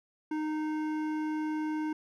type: tone with hard clipping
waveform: sine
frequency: 308.5 Hz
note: D#4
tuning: 15 cents flat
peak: -32 dBFS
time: 0.31-1.93 s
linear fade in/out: 5 ms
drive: 12 dB
effects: none